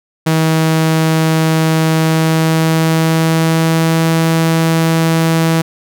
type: tone with pitch glide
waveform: sawtooth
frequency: 160 to 163.17 Hz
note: D#3 to E3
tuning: +49 to -17 cents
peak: -6 dBFS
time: 0.26-5.62 s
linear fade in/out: 10 ms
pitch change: +34 cents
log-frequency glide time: 1.95-4.07 s
effects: none